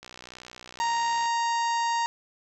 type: click train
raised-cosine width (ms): 0.2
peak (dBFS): -25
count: 77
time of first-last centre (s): 0.03-1.258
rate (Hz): 61.9
type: harmonic tone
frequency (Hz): 932.3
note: A#5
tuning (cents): 0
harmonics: 1 / 2 / 3 / 4 / 5 / 6 / 7 / 8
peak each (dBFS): -24 / -34 / -39 / -42 / -39 / -45 / -41 / -45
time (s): 0.8-2.06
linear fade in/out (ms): 0
effects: none